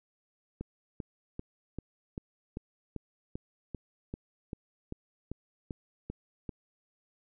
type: click train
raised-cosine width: 3 ms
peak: -24 dBFS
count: 16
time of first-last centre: 0.61-6.492 s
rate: 2.55 Hz
effects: none